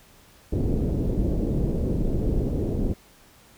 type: low-pass noise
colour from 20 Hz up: pink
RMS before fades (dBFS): -24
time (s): 0.52-2.94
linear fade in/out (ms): 10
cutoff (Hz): 450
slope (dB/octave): 24
effects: pink hiss -54 dBFS RMS until 3.57 s